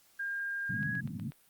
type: tone with pitch glide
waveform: sine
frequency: 1608 to 1663.7 Hz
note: G6 to G#6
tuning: +44 to +3 cents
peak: -33 dBFS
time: 0.19-1.01 s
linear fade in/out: 10 ms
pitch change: +59 cents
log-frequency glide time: 0.7-0.88 s
type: band-pass noise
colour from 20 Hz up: pink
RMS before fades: -38 dBFS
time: 0.69-1.31 s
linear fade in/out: 5 ms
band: 110 to 240 Hz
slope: 48 dB/octave
type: click train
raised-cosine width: 0.3 ms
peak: -35 dBFS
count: 5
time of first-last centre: 0.83-1.32 s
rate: 8.16 Hz
effects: white hiss -65 dBFS RMS until 1.49 s + Opus 48 kbps